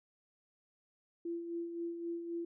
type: tone with tremolo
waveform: sine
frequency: 339.4 Hz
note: F4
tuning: 49 cents flat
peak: -35 dBFS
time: 1.25-2.45 s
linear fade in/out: 5 ms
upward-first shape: sine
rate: 3.8 Hz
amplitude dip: 50%
effects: none